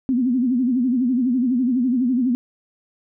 sine tone with vibrato, 250 Hz, B3, 21 cents sharp, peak -16 dBFS, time 0.09-2.35 s, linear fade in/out 0 ms, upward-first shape sine, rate 12 Hz, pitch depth 120 cents each way, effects none

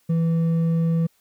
sine tone with hard clipping, 165.1 Hz, E3, 3 cents sharp, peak -19 dBFS, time 0.09-1.07 s, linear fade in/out 10 ms, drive 4 dB, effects white hiss -64 dBFS RMS until 1.2 s

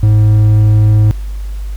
triangle tone, 106.4 Hz, G#2, 42 cents sharp, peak -3 dBFS, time 0.03-1.11 s, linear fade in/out 0 ms, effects added 50 Hz sine -18 dBFS peak until 1.76 s + pink hiss -42 dBFS RMS until 1.76 s

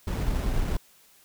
brown noise with sample-and-hold, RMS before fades -26 dBFS, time 0.07-0.77 s, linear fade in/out 5 ms, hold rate 4410 Hz, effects white hiss -58 dBFS RMS until 1.24 s

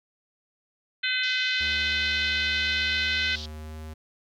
harmonic tone, 509 Hz, C5, 48 cents flat, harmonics 3 / 4 / 5 / 6 / 7 / 8, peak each -29 / -30 / -31 / -32 / -32 / -33 dBFS, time 1.03-3.36 s, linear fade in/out 10 ms
pink band-pass noise, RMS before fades -39 dBFS, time 1.23-3.46 s, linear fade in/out 5 ms, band 3200 to 5300 Hz, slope 48 dB/octave
square tone with pitch glide, 73.42 to 78.24 Hz, D2 to D#2, 0 to +10 cents, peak -37 dBFS, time 1.6-3.94 s, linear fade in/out 10 ms, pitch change +110 cents, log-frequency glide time 2.68-3.79 s
effects none

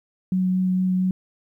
sine tone with vibrato, 185 Hz, F#3, in tune, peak -18 dBFS, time 0.32-1.11 s, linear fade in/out 2 ms, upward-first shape sine, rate 4.4 Hz, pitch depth 8 cents each way, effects 10-bit

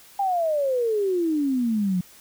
sine exponential sweep, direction down, 811 to 175.3 Hz, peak -20 dBFS, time 0.19-2.01 s, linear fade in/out 5 ms, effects white hiss -50 dBFS RMS until 2.2 s

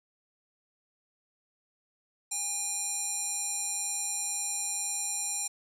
square tone with band-pass filter, 811 Hz, G#5, 41 cents flat, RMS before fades -33 dBFS, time 2.31-5.48 s, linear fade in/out 10 ms, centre 8000 Hz, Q 7.5, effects none

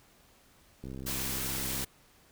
click train, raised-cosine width 3 ms, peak -29 dBFS, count 67, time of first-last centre 0.84-1.84 s, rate 66 Hz
white noise, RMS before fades -35 dBFS, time 1.06-1.85 s, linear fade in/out 10 ms
effects pink hiss -62 dBFS RMS until 2.31 s

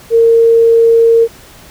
sine tone, 459.2 Hz, A#4, 26 cents flat, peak -4 dBFS, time 0.1-1.28 s, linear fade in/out 50 ms, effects pink hiss -38 dBFS RMS until 1.7 s

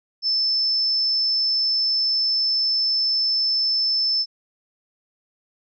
sine tone, 5274 Hz, E8, in tune, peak -18 dBFS, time 0.22-4.26 s, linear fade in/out 50 ms, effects none

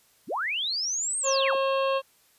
sine linear two-way sweep, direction up then down, 116.54 to 8610 to 116.54 Hz, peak -26 dBFS, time 0.27-1.56 s, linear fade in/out 50 ms, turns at 1.19 s
harmonic tone, 540 Hz, C#5, 45 cents flat, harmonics 1 / 2 / 3 / 5 / 6 / 7 / 8, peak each -24 / -28 / -41 / -34 / -39 / -47 / -45 dBFS, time 1.23-2.02 s, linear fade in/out 50 ms
effects white hiss -62 dBFS RMS until 2.38 s + resampled to 32000 Hz

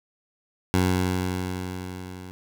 15% pulse tone with level ramp, 91.8 Hz, F#2, 13 cents flat, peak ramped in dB -12 to -32 dBFS, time 0.74-2.31 s, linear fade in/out 0 ms, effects none

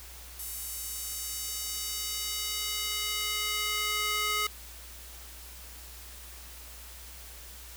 square tone with high-pass filter sweep, 421.1 Hz, G#4, 24 cents sharp, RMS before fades -33 dBFS, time 0.39-4.47 s, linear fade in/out 5 ms, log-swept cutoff 10000 to 1500 Hz, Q 0.97, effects added 60 Hz sine -48 dBFS peak until 7.76 s + white hiss -48 dBFS RMS until 7.76 s

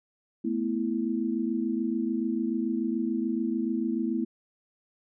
sine chord, A suspended second, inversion none, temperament equal, 220 / 246.9 / 329.6 Hz, A3 / B3 / E4, 0 / 0 / 0 cents, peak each -30 dBFS, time 0.44-4.25 s, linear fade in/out 10 ms, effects none

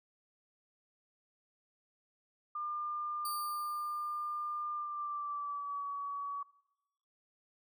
sine tone with pitch glide, 1200 to 1133.3 Hz, D6 to C#6, +37 to +38 cents, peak -36 dBFS, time 2.55-6.43 s, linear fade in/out 5 ms, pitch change -99 cents, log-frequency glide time 4.72-5.87 s
10% pulse tone with exponential decay, 4627 Hz, D8, 27 cents flat, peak -32 dBFS, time 3.25-4.63 s, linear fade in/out 2 ms, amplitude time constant 300 ms
effects noise-tail reverb RT60 0.9 s tail -20 dB re dry

